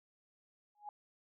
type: tone with exponential growth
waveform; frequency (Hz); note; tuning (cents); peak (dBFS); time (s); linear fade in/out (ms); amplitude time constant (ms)
sine; 830.6; G#5; 0; -39; 0.75-0.89; 2; 30
effects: none